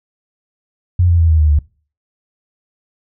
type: tone with pitch steps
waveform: sine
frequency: 88.9 / 85.62 / 82.47 / 79.43 / 76.5 / 73.68 Hz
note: F2 / F2 / E2 / D#2 / D#2 / D2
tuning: +31 / -34 / +1 / +36 / -29 / +6 cents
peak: -8 dBFS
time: 0.99-1.59 s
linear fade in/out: 5 ms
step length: 100 ms
effects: noise-tail reverb RT60 0.4 s tail -23 dB re dry